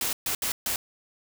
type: noise bursts at uneven times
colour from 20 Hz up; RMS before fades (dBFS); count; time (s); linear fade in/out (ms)
white; -28; 4; 0.01-0.13 / 0.26-0.35 / 0.42-0.52 / 0.66-0.76; 2
effects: none